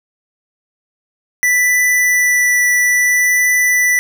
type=tone with vibrato; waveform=square; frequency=1975.5 Hz; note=B6; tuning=in tune; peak=-11 dBFS; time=1.43-3.99 s; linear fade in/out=0 ms; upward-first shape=triangle; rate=0.59 Hz; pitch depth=9 cents each way; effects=none